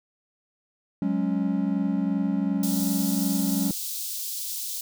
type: chord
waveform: triangle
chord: F# suspended second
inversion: none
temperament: equal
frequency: 185 / 207.7 / 277.2 Hz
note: F#3 / G#3 / C#4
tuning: 0 / 0 / 0 cents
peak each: -25 dBFS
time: 1.02-3.71 s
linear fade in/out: 2 ms
type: high-pass noise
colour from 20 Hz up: white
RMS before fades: -32 dBFS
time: 2.63-4.81 s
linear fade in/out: 2 ms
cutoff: 3800 Hz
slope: 24 dB/octave
effects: none